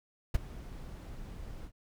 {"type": "noise with ADSR envelope", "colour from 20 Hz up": "brown", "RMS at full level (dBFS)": -25, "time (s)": [0.34, 1.72], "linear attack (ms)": 8, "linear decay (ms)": 21, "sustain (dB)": -19, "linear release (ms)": 78, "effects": []}